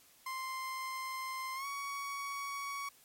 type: tone with pitch glide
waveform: 30% pulse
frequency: 1046.5 to 1121.6 Hz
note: C6 to C#6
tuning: 0 to +20 cents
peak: -35 dBFS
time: 0.26-2.89 s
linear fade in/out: 5 ms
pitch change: +120 cents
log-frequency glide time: 1.55-1.66 s
effects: white hiss -63 dBFS RMS until 3.04 s + MP3 64 kbps